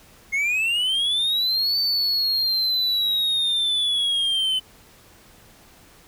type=linear two-way sweep; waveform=triangle; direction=up then down; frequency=2132 to 4556 to 3030 Hz; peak=-18 dBFS; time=0.32-4.6 s; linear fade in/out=20 ms; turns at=1.79 s; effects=pink hiss -51 dBFS RMS until 6.07 s

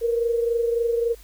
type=tone pair together; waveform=sine; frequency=464.9 / 488.5 Hz; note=A#4 / B4; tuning=-5 / -19 cents; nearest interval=minor second; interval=86 cents; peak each=-20 / -28 dBFS; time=0.01-1.15 s; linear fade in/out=20 ms; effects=added 50 Hz sine -45 dBFS peak until 1.23 s + white hiss -52 dBFS RMS until 1.23 s

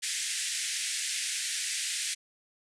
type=band-pass noise; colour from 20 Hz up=white; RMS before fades=-33 dBFS; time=0.02-2.15 s; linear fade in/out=20 ms; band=1700 to 9600 Hz; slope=48 dB/octave; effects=none

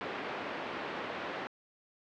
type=band-pass noise; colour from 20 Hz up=pink; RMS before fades=-39 dBFS; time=0.01-1.47 s; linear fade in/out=0 ms; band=330 to 2600 Hz; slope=12 dB/octave; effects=low-pass 4000 Hz 12 dB/octave

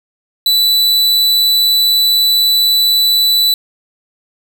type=tone; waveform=45% pulse; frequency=3972 Hz; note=B7; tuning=9 cents sharp; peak=-9 dBFS; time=0.46-3.54 s; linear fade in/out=2 ms; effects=none

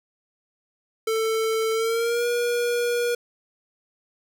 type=tone with pitch glide; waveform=square; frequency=444.6 to 479.3 Hz; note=A4 to A#4; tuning=+18 to +48 cents; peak=-22 dBFS; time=1.07-3.15 s; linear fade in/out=5 ms; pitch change=+130 cents; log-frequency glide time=1.73-2.26 s; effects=none

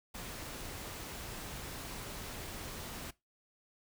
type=noise; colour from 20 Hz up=pink; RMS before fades=-44 dBFS; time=0.14-3.11 s; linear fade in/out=10 ms; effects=noise-tail reverb RT60 0.2 s tail -20 dB re dry

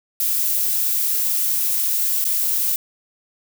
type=noise with dropouts; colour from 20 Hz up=violet; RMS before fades=-20 dBFS; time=0.2-2.76 s; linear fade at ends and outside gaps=1 ms; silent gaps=2.242-2.251 s; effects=none

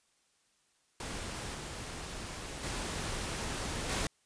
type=noise with level steps; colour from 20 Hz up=pink; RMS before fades=-40 / -42 / -37 / -33 dBFS; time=1-4.07 s; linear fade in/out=2 ms; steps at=1.54 / 2.63 / 3.89 s; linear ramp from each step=5 ms; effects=white hiss -72 dBFS RMS until 4.25 s + resampled to 22050 Hz

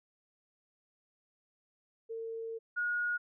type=tone pair in turn; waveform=sine; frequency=453.2 / 1442.8 Hz; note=A#4 / F#6; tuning=-49 / -44 cents; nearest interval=octave + minor sixth; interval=2005 cents; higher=second; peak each=-37 / -30 dBFS; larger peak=second; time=2.09-2.59 / 2.76-3.18 s; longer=first; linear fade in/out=20 ms; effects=none

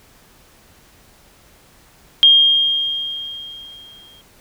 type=tone with exponential decay; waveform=sine; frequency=3223 Hz; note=G7; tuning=47 cents sharp; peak=-5 dBFS; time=2.23-4.21 s; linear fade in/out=0 ms; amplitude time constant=430 ms; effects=pink hiss -50 dBFS RMS until 4.4 s

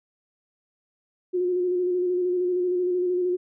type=tone with vibrato; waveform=sine; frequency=360 Hz; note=F#4; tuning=47 cents flat; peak=-21 dBFS; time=1.33-3.37 s; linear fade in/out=20 ms; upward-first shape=square; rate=13 Hz; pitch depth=24 cents each way; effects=none

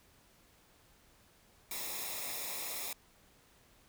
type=noise with comb filter; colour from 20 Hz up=white; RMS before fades=-40 dBFS; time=1.71-2.93 s; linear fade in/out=2 ms; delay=0.66 ms; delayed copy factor=-0.7; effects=pink hiss -65 dBFS RMS until 3.88 s

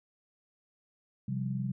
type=chord; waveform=sine; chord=C suspended fourth; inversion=none; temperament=equal; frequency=130.81 / 174.61 / 196 Hz; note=C3 / F3 / G3; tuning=0 / 0 / 0 cents; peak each=-33 / -39 / -35 dBFS; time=1.28-1.72 s; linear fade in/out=5 ms; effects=none

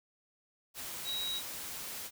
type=tone in noise; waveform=sine; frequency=3837 Hz; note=A#7; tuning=49 cents sharp; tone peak=-34 dBFS; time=1.04-1.42 s; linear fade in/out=50 ms; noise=white; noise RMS=-42 dBFS; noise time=0.74-2.11 s; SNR=+5 dB; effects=none

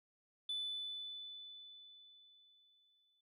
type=tone with exponential decay; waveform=sine; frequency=3494 Hz; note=A7; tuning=13 cents flat; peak=-35 dBFS; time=0.49-3.21 s; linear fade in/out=5 ms; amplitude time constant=590 ms; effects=noise-tail reverb RT60 0.2 s tail -23 dB re dry + tanh soft clip ceiling -35 dBFS

